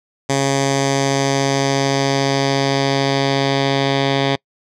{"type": "tone with low-pass filter sweep", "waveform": "10% pulse", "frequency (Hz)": 137.4, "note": "C#3", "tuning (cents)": -15, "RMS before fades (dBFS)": -17, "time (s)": [0.29, 4.36], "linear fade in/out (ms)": 10, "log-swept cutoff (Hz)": [7200, 3800], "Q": 2.2, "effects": ["noise-tail reverb RT60 0.1 s tail -26 dB re dry"]}